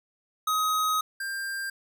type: tone pair in turn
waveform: square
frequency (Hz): 1262 / 1590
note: D#6 / G6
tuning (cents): +24 / +24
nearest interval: major third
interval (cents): 400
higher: second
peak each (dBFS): -24 / -31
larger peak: first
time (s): 0.47-1.01 / 1.2-1.7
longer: first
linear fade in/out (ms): 5
effects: none